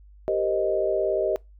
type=chord; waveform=sine; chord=C minor seventh; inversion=second; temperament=equal; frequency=392 / 466.2 / 523.3 / 622.3 Hz; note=G4 / Bb4 / C5 / Eb5; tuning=0 / 0 / 0 / 0 cents; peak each=-26 / -30 / -30 / -24 dBFS; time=0.28-1.36 s; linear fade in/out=0 ms; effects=noise-tail reverb RT60 0.2 s tail -24 dB re dry + added 50 Hz sine -47 dBFS peak until 1.59 s